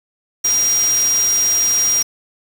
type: tone in noise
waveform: sine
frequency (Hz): 5700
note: F8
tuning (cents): +34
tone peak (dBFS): -13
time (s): 0.44-2.03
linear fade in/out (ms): 10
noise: white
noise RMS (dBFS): -25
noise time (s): 0.44-2.03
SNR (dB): +9
effects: none